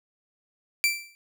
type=tone with exponential decay; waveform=sawtooth; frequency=2342 Hz; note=D7; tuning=5 cents flat; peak=-14 dBFS; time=0.84-1.15 s; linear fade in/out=0 ms; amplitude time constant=67 ms; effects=none